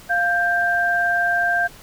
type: tone pair together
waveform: sine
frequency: 698.5 / 1579.9 Hz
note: F5 / G6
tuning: 0 / +13 cents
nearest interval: octave + major second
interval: 1413 cents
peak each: -21 / -18 dBFS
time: 0.09-1.68 s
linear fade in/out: 20 ms
effects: pink hiss -44 dBFS RMS until 1.82 s